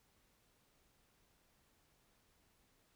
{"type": "silence", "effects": ["pink hiss -74 dBFS RMS until 2.95 s"]}